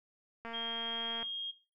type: click train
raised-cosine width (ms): 0.5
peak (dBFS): -29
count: 180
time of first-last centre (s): 0.45-1.228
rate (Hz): 230
type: tone with pitch glide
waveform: sine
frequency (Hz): 3226 to 3245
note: G7 to G#7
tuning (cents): +49 to -41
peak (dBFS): -35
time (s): 0.53-1.52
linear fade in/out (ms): 20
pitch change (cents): +10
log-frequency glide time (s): 0.67-1.2
effects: noise-tail reverb RT60 0.3 s tail -17 dB re dry